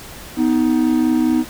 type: tone pair together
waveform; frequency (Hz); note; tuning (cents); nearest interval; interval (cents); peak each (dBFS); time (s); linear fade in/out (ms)
triangle; 249.2 / 314; B3 / D#4; +16 / +16; major third; 400; -14; 0.36-1.45; 50
effects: pink hiss -36 dBFS RMS until 1.49 s